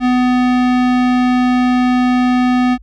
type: tone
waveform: square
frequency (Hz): 249.9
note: B3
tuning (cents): +21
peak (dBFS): -11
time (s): 0-2.78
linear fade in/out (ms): 50
effects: added 50 Hz sine -37 dBFS peak until 2.82 s + low-pass 3000 Hz 12 dB/octave